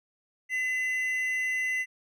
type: tone pair together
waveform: triangle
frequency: 2022 / 2746 Hz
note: B6 / F7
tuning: +40 / -30 cents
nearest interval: perfect fourth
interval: 530 cents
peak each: -25 / -37 dBFS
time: 0.49-1.86 s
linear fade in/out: 50 ms
effects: none